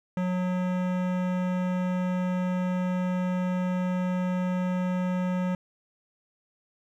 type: tone with hard clipping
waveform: sine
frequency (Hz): 182.1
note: F#3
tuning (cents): -27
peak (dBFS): -27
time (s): 0.17-5.55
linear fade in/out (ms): 2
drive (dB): 18
effects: none